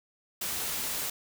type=noise; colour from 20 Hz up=white; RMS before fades=-33 dBFS; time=0.41-1.1 s; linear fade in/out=5 ms; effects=none